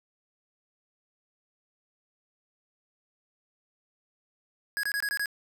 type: tone bursts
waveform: square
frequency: 1661.2 Hz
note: G#6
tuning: in tune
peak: -28 dBFS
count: 6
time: 4.77-5.258 s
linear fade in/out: 0 ms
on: 63 ms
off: 22 ms
effects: none